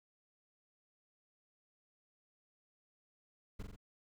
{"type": "noise with echo", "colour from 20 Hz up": "brown", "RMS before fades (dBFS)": -41, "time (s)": [3.59, 3.63], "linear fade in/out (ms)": 10, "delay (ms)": 44, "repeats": 3, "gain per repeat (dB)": -3, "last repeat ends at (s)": 3.762, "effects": []}